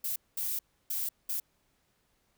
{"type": "noise bursts at uneven times", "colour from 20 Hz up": "violet", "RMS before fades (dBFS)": -33, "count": 4, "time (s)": [[0.04, 0.16], [0.37, 0.59], [0.9, 1.09], [1.29, 1.4]], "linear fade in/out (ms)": 5, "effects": ["pink hiss -73 dBFS RMS until 2.37 s"]}